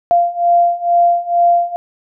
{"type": "beating tone pair", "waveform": "sine", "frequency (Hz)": [692, 694.2], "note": ["F5", "F5"], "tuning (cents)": [-16, -11], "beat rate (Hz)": 2.2, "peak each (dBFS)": [-14, -12], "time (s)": [0.11, 1.76], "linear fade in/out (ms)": 0, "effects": []}